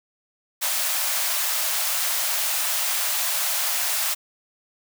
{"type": "high-pass noise", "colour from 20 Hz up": "white", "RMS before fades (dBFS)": -24, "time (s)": [0.61, 4.15], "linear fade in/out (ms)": 20, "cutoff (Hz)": 570, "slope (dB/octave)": 96, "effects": []}